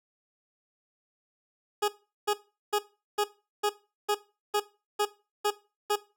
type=tone bursts; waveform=20% pulse; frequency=415.3 Hz; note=G#4; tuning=in tune; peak=-19 dBFS; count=10; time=1.82-5.96 s; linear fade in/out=10 ms; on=63 ms; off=390 ms; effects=noise-tail reverb RT60 0.3 s tail -17 dB re dry